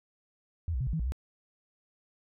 sine tone with pitch steps, 83.7 / 62.3 / 129.8 / 55 / 160 / 58.2 / 66.3 Hz, E2 / B1 / C3 / A1 / D#3 / A#1 / C2, +27 / +16 / -13 / 0 / +49 / -2 / +23 cents, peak -28 dBFS, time 0.68-1.121 s, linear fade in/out 0 ms, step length 63 ms, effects none

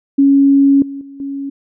sine tone with level steps, 277.2 Hz, C#4, in tune, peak -6 / -23 / -31 / -20 dBFS, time 0.18-1.5 s, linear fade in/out 10 ms, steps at 0.82 / 1.01 / 1.2 s, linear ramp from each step 2 ms, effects none

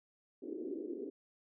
white band-pass noise, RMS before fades -42 dBFS, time 0.42-1.1 s, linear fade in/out 10 ms, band 280 to 400 Hz, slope 48 dB/octave, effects none

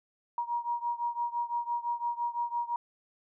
sine beating tone pair, 948 / 953.9 Hz, A#5 / A#5, +29 / +40 cents, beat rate 5.9 Hz, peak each -32 / -34 dBFS, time 0.38-2.76 s, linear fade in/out 2 ms, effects none

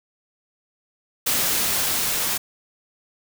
white noise with level ramp, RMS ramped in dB -21 to -24 dBFS, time 1.26-2.38 s, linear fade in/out 10 ms, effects none

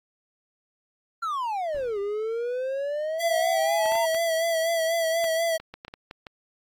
triangle exponential two-way sweep, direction down then up, 1396.9 to 395.9 to 938 Hz, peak -24 dBFS, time 1.22-4.06 s, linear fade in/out 10 ms, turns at 1.99 s
brown noise with exponential decay, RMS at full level -43 dBFS, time 1.74-2.3 s, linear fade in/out 5 ms, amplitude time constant 120 ms
square tone with vibrato, 659.3 Hz, E5, in tune, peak -23 dBFS, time 3.19-5.58 s, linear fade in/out 20 ms, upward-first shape sine, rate 4.1 Hz, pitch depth 40 cents each way
clicks, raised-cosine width 0.3 ms, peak -23 dBFS, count 12, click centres 3.858 / 3.921 / 3.954 / 4.147 / 5.242 / 5.6 / 5.74 / 5.849 / 5.881 / 5.939 / 6.111 / 6.268 s
effects AAC 64 kbps

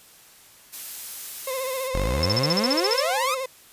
blue noise, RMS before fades -34 dBFS, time 0.72-1.89 s, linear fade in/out 20 ms
35% pulse tone with vibrato, 523.3 Hz, C5, in tune, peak -25 dBFS, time 1.47-3.46 s, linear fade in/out 5 ms, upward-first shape sine, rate 15 Hz, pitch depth 55 cents each way
sawtooth exponential sweep, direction up, 41.2 to 1318.5 Hz, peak -19 dBFS, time 1.94-3.35 s, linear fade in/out 10 ms
sine tone bursts, 5274 Hz, E8, in tune, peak -20 dBFS, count 12, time 2.23-3.002 s, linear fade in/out 0 ms, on 24 ms, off 44 ms
effects white hiss -51 dBFS RMS until 3.72 s + resampled to 32000 Hz

